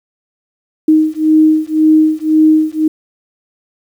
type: beating tone pair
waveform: sine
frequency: 311.1 / 313 Hz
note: D#4 / D#4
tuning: 0 / +10 cents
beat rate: 1.9 Hz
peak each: -10 dBFS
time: 0.88-2.88 s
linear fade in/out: 5 ms
effects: 7-bit